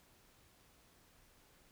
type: silence
effects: pink hiss -67 dBFS RMS until 1.71 s